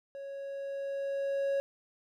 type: tone with level ramp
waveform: triangle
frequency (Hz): 553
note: C#5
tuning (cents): -4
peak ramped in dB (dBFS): -38 to -25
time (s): 0.15-1.6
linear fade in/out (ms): 0
effects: none